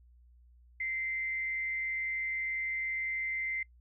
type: tone with frequency modulation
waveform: sine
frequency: 2079 Hz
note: C7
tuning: 12 cents flat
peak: -32 dBFS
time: 0.8-3.63 s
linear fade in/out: 5 ms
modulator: 190 Hz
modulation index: 0.24
effects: noise-tail reverb RT60 0.1 s tail -25 dB re dry + added 60 Hz sine -57 dBFS peak until 3.8 s